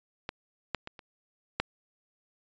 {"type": "clicks", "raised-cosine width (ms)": 0.3, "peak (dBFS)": [-18, -13, -23, -30, -10], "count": 5, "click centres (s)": [0.291, 0.747, 0.874, 0.992, 1.6], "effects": ["resampled to 16000 Hz"]}